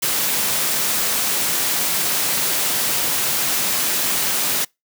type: high-pass noise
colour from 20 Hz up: white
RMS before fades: -20 dBFS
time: 0.02-4.65 s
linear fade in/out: 10 ms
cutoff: 110 Hz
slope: 48 dB/octave
effects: noise-tail reverb RT60 0.2 s tail -26 dB re dry